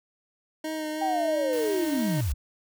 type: tone with vibrato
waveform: 25% pulse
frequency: 311.1 Hz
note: D#4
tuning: in tune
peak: -26 dBFS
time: 0.64-2.21 s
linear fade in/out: 5 ms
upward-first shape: sine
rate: 3 Hz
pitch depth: 22 cents each way
type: linear sweep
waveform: sine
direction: down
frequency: 794 to 52.8 Hz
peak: -24 dBFS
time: 1.01-2.34 s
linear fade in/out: 10 ms
type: noise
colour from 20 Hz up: white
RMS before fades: -41 dBFS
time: 1.53-2.32 s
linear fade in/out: 0 ms
effects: none